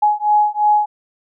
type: beating tone pair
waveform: sine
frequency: 838 / 840.9 Hz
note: G#5 / G#5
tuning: +15 / +21 cents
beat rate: 2.9 Hz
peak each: -15 dBFS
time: 0.02-0.86 s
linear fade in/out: 10 ms
effects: none